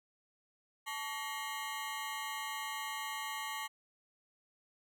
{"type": "ring-modulated tone", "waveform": "20% pulse", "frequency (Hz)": 1004, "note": "B5", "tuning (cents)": 28, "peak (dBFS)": -30, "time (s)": [0.86, 3.68], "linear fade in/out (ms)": 20, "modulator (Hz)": 128, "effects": []}